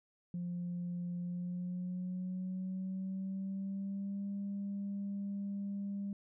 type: tone with pitch glide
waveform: sine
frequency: 175.8 to 199.62 Hz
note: F3 to G3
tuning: +12 to +32 cents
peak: -35 dBFS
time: 0.34-6.13 s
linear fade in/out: 2 ms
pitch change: +220 cents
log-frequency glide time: 1.19-4.26 s
effects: tanh soft clip ceiling -33 dBFS